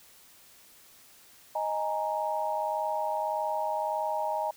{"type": "chord", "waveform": "sine", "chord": "D# suspended fourth", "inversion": "none", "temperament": "equal", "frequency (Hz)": [622.3, 830.6, 932.3], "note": ["D#5", "G#5", "A#5"], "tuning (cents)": [0, 0, 0], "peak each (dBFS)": -32, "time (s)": [1.55, 4.51], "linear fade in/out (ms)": 5, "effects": ["white hiss -56 dBFS RMS until 4.56 s"]}